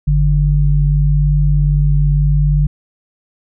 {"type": "tone pair together", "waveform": "sine", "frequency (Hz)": [49.23, 146.83], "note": ["G1", "D3"], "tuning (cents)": [8, 0], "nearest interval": "octave + perfect fifth", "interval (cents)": 1892, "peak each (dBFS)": -12, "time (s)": [0.07, 2.67], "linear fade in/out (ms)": 10, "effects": []}